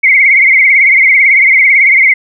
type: tone with vibrato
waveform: sine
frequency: 2153 Hz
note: C7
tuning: 49 cents sharp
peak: -3 dBFS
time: 0.03-2.14 s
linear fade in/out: 10 ms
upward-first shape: triangle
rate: 18 Hz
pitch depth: 110 cents each way
effects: none